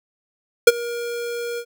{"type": "tone with ADSR envelope", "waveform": "square", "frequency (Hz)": 474, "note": "A#4", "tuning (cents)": 29, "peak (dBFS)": -4, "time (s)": [0.67, 1.65], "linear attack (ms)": 6, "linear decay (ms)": 32, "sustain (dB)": -22, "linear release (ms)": 67, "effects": []}